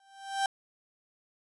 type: tone with exponential growth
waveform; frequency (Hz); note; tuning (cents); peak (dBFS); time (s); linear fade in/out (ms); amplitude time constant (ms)
35% pulse; 784; G5; 0; -22; 0-0.46; 2; 98
effects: resampled to 24000 Hz